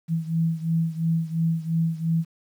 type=beating tone pair; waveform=sine; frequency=163.1 / 166 Hz; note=E3 / E3; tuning=-18 / +12 cents; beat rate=2.9 Hz; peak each=-23 / -26 dBFS; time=0.08-2.25 s; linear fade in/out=50 ms; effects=9-bit